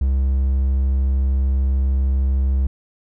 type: tone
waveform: triangle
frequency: 66.6 Hz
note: C2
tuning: 31 cents sharp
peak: -13 dBFS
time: 0.01-2.67 s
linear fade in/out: 5 ms
effects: none